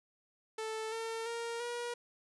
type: tone with pitch steps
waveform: sawtooth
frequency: 440 / 452.6 / 465.6 / 479 Hz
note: A4 / A4 / A#4 / A#4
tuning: 0 / +49 / -2 / +47 cents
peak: -33 dBFS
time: 0.58-1.94 s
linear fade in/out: 5 ms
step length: 340 ms
effects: resampled to 24000 Hz